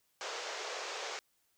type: band-pass noise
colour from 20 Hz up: pink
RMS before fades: -41 dBFS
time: 0.21-1.19 s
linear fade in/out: 0 ms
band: 410 to 7000 Hz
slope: 48 dB/octave
effects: white hiss -75 dBFS RMS until 1.57 s